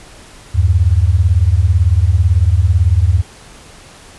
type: beating tone pair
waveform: sine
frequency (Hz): 78.9 / 96.9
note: D#2 / G2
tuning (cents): +25 / -20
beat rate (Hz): 18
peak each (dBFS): -11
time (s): 0.54-3.22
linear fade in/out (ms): 20
effects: pink hiss -39 dBFS RMS until 4.18 s + resampled to 24000 Hz